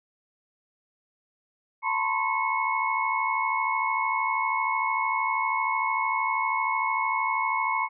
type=tone cluster; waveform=sine; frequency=893 / 1007 / 1080 / 2193 Hz; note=A5 / B5 / C#6 / C#7; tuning=+25 / +33 / -45 / -19 cents; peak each=-29 dBFS; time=1.82-7.89 s; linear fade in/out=50 ms; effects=none